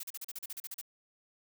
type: noise bursts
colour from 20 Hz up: blue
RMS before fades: -41 dBFS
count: 12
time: 0-0.814 s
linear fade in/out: 5 ms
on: 33 ms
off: 38 ms
effects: none